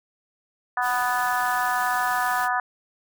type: harmonic tone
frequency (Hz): 247.4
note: B3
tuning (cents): +3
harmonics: 3 / 4 / 5 / 6 / 7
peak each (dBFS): -26 / -27 / -28 / -29 / -29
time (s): 0.77-2.6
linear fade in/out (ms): 2
type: noise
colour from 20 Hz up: white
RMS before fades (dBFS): -37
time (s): 0.81-2.49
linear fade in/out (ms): 50
effects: none